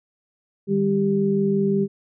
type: tone cluster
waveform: sine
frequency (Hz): 153.8 / 199.4 / 393.8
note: D#3 / G3 / G4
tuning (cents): -20 / +30 / +8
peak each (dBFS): -28 / -20 / -21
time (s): 0.67-1.88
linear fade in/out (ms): 50
effects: none